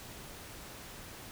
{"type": "silence", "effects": ["pink hiss -48 dBFS RMS until 1.31 s"]}